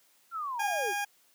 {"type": "linear sweep", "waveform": "sine", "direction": "down", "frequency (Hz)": [1396.9, 329.6], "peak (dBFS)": -32, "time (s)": [0.31, 0.94], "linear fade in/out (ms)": 50}
{"type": "tone", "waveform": "20% pulse", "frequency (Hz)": 815, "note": "G#5", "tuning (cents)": -33, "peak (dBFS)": -25, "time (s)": [0.59, 1.05], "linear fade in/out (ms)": 10}
{"effects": ["white hiss -65 dBFS RMS until 1.34 s", "high-pass 200 Hz 12 dB/octave"]}